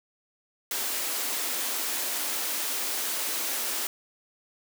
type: high-pass noise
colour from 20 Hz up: white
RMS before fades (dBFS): -30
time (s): 0.71-3.87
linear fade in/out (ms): 2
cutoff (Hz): 240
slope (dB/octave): 48
effects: none